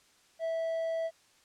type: tone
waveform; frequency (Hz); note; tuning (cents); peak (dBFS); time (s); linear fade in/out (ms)
triangle; 655; E5; -11; -28; 0.39-1.11; 50
effects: white hiss -64 dBFS RMS until 1.44 s + low-pass 8000 Hz 12 dB/octave